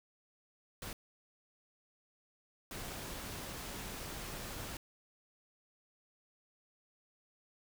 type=noise bursts at uneven times; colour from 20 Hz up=pink; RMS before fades=-44 dBFS; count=2; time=0.82-0.93 / 2.71-4.77 s; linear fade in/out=2 ms; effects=none